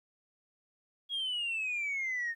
sine exponential sweep, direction down, 3322 to 1821 Hz, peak -30 dBFS, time 1.09-2.35 s, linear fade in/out 50 ms, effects tanh soft clip ceiling -29 dBFS + 12-bit

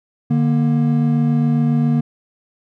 triangle tone pair together, 148.8 / 236.2 Hz, D3 / A#3, +23 / +23 cents, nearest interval minor sixth, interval 800 cents, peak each -14 dBFS, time 0.3-2.01 s, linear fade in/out 10 ms, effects none

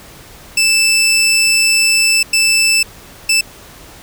20% pulse tone bursts at uneven times, 2642 Hz, E7, 3 cents sharp, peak -5 dBFS, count 3, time 0.57-2.23 / 2.33-2.83 / 3.29-3.41 s, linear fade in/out 5 ms, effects pink hiss -38 dBFS RMS until 4.02 s

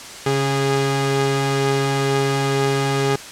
sawtooth tone pair together, 137.7 / 411 Hz, C#3 / G#4, -11 / -18 cents, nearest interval octave + perfect fifth, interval 1893 cents, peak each -16 dBFS, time 0.26-3.16 s, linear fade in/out 5 ms, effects white hiss -35 dBFS RMS until 3.31 s + low-pass 8000 Hz 12 dB/octave

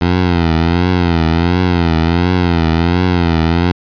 15% pulse tone with vibrato, 85.8 Hz, F2, 30 cents flat, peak -4 dBFS, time 0.01-3.72 s, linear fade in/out 5 ms, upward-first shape triangle, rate 1.4 Hz, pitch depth 120 cents each way, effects resampled to 11025 Hz

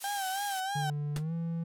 blue noise, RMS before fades -38 dBFS, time 0-0.61 s, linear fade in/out 20 ms
35% pulse tone with vibrato, 784 Hz, G5, in tune, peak -30 dBFS, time 0.04-0.9 s, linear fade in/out 2 ms, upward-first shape sine, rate 3.1 Hz, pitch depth 76 cents each way
triangle tone with pitch glide, 146.83 to 166.73 Hz, D3 to E3, 0 to +20 cents, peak -29 dBFS, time 0.75-1.64 s, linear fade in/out 10 ms, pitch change +220 cents, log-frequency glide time 1.15-1.33 s
pink noise with exponential decay, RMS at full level -34 dBFS, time 1.16-1.24 s, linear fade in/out 2 ms, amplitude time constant 16 ms
effects low-pass 12000 Hz 12 dB/octave

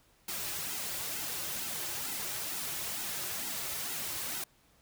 white noise with flanger, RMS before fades -37 dBFS, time 0.28-4.44 s, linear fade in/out 5 ms, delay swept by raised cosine 1.7 to 4.4 ms, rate 2.2 Hz, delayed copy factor -0.7, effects pink hiss -66 dBFS RMS until 4.81 s

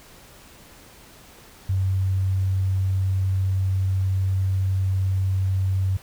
sine tone, 95.1 Hz, F#2, 48 cents sharp, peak -19 dBFS, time 1.69-5.97 s, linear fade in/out 5 ms, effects pink hiss -48 dBFS RMS until 6.02 s

